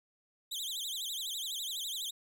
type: tone with vibrato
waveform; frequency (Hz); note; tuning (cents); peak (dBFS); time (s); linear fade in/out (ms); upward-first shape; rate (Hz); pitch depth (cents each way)
sawtooth; 3511; A7; -4; -33; 0.51-2.11; 10; sine; 12; 220
effects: none